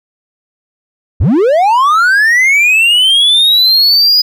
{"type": "linear sweep", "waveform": "triangle", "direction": "up", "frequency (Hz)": [54.5, 4978], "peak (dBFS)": -4, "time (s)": [1.2, 4.22], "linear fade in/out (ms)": 10, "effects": []}